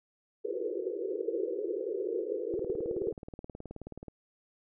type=band-pass noise; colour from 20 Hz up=white; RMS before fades=-34 dBFS; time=0.44-3.13 s; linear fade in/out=10 ms; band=340 to 500 Hz; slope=96 dB/octave
type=click train; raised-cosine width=2 ms; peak=-29 dBFS; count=30; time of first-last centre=2.54-4.083 s; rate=18.8 Hz
effects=none